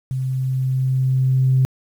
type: tone with level ramp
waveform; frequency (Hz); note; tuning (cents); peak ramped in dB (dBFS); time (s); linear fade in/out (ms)
sine; 130.7; C3; -1; -20 to -11; 0.11-1.65; 0
effects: tanh soft clip ceiling -7 dBFS + 8-bit